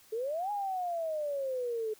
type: exponential two-way sweep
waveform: sine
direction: up then down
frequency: 426.1 to 836 to 426.1 Hz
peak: -31 dBFS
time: 0.12-1.94 s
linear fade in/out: 10 ms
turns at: 0.51 s
effects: white hiss -60 dBFS RMS until 1.99 s